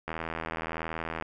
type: click train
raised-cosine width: 0.5 ms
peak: -18 dBFS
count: 94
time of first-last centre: 0.08-1.224 s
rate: 81.3 Hz
effects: none